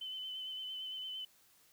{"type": "tone with vibrato", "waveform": "sine", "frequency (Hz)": 3043, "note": "F#7", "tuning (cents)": 48, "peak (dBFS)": -40, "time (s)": [0.01, 1.25], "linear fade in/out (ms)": 5, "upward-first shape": "triangle", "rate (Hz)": 8.8, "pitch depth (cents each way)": 30, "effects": ["white hiss -67 dBFS RMS until 1.72 s"]}